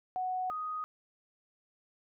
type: tone pair in turn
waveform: sine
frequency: 740 / 1247.4 Hz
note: F#5 / D#6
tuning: 0 / +4 cents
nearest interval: major sixth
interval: 904 cents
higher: second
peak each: -31 / -34 dBFS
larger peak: first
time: 0.16-0.5 / 0.5-0.84 s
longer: neither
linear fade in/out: 0 ms
effects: none